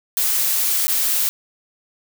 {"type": "noise with dropouts", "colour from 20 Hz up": "blue", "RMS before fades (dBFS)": -19, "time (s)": [0.17, 1.29], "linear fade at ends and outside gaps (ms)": 0, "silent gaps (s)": [0.87, 0.88], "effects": []}